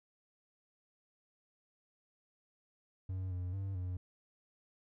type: tone with pitch steps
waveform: triangle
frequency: 93.5 / 90 / 97.2 / 90.8 Hz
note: F#2 / F#2 / G2 / F#2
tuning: +19 / -47 / -14 / -32 cents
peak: -34 dBFS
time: 3.09-3.97 s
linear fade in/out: 5 ms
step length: 220 ms
effects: none